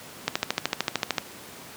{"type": "click train", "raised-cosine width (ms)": 0.2, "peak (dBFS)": -5, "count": 13, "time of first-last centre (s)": [0.28, 1.182], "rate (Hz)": 13.3, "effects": ["pink hiss -43 dBFS RMS until 1.76 s", "high-pass 150 Hz 12 dB/octave"]}